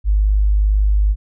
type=tone; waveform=sine; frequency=51.1 Hz; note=G#1; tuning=27 cents flat; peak=-11 dBFS; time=0.04-1.16 s; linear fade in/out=50 ms; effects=none